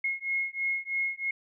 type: beating tone pair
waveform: sine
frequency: 2160 / 2163.1 Hz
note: C#7 / C#7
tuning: -45 / -43 cents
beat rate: 3.1 Hz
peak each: -31 dBFS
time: 0.04-1.31 s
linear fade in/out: 5 ms
effects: none